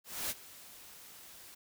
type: noise with ADSR envelope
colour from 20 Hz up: white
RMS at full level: -35 dBFS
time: 0.04-1.55 s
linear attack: 260 ms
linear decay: 35 ms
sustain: -18 dB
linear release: 11 ms
effects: none